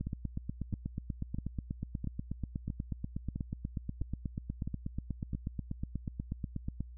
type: two click trains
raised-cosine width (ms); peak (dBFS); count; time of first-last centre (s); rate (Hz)
5; -23 / -24; 57 / 9; 0.01-6.806 / 0.07-5.333; 8.24 / 1.52
effects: added 60 Hz sine -46 dBFS peak until 6.97 s